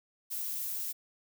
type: noise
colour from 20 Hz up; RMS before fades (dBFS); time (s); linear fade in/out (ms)
violet; -36; 0.3-0.93; 20
effects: none